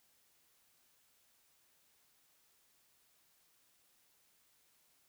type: silence
effects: white hiss -72 dBFS RMS until 5.08 s